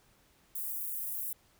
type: high-pass noise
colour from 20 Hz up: white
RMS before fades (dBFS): -37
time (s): 0.55-1.33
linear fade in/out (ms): 5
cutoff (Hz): 11000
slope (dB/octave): 24
effects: pink hiss -66 dBFS RMS until 1.59 s